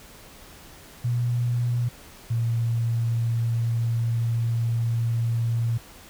sine tone pair in turn, 120.7 / 116.14 Hz, B2 / A#2, -39 / -6 cents, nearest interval minor second, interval 67 cents, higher first, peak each -21 dBFS, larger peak neither, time 1.04-1.89 / 2.3-5.78 s, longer second, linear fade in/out 10 ms, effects pink hiss -47 dBFS RMS until 6.09 s

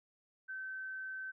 sine tone, 1538 Hz, G6, 33 cents flat, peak -40 dBFS, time 0.48-1.32 s, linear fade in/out 20 ms, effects none

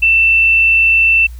sine tone, 2673 Hz, E7, 23 cents sharp, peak -7 dBFS, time 0.02-1.27 s, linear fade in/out 10 ms, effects added 60 Hz sine -27 dBFS peak until 1.39 s + white hiss -48 dBFS RMS until 1.39 s

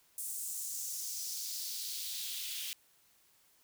white noise with high-pass filter sweep, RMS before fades -40 dBFS, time 0.18-2.73 s, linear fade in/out 0 ms, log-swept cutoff 8700 to 2900 Hz, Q 2.3, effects white hiss -68 dBFS RMS until 3.63 s

